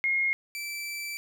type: tone pair in turn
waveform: sine / sawtooth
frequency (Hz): 2147 / 2328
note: C7 / D7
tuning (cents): +44 / -16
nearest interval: minor second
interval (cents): 140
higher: second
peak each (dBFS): -23 / -30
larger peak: first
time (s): 0.04-0.33 / 0.55-1.17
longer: second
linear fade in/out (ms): 0
effects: none